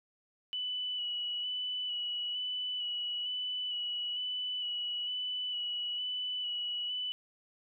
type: tone with vibrato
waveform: sine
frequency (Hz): 2960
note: F#7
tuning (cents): 0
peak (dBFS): -33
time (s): 0.53-7.12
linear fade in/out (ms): 0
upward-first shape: square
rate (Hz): 1.1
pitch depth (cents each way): 16
effects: none